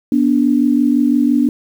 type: tone pair together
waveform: sine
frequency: 244.1 / 290 Hz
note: B3 / D4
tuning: -20 / -22 cents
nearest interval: minor third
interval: 298 cents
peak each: -13 dBFS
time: 0.12-1.49 s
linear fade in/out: 2 ms
effects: 7-bit